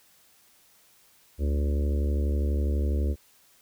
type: harmonic tone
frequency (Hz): 72.1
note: D2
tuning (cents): -31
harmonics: 1 / 3 / 4 / 5 / 6 / 7 / 8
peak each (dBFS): -23 / -36 / -38 / -38 / -41 / -42 / -45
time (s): 1.38-3.16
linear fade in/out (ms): 50
effects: white hiss -60 dBFS RMS until 3.61 s